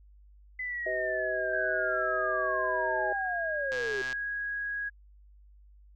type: linear sweep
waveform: sine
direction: down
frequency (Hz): 2020 to 381.7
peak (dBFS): -32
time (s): 0.59-4.02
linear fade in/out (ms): 5
type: harmonic tone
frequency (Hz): 126.8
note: B2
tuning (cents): +46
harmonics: 3 / 4 / 5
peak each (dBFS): -37 / -38 / -31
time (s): 0.86-3.13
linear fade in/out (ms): 5
type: tone with pitch glide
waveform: sine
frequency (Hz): 1635 to 1654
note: G#6 to G#6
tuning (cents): -28 to -8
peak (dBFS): -31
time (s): 1.52-4.9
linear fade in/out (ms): 20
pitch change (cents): +20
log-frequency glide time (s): 3.48-4.3
type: click train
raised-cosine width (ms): 0.2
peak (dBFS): -23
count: 54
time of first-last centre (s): 3.72-4.128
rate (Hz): 130
effects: added 50 Hz sine -53 dBFS peak until 5.95 s